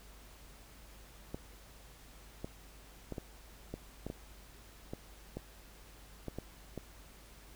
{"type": "clicks", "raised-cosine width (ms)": 2, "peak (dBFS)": -26, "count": 12, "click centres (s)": [1.345, 2.445, 3.123, 3.182, 3.74, 4.066, 4.101, 4.935, 5.37, 6.283, 6.386, 6.777], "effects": ["added 50 Hz sine -56 dBFS peak until 7.55 s", "pink hiss -58 dBFS RMS until 7.55 s"]}